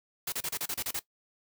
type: noise bursts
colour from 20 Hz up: white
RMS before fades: -33 dBFS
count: 9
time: 0.27-0.994 s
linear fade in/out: 5 ms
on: 52 ms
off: 32 ms
effects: noise-tail reverb RT60 0.1 s tail -18 dB re dry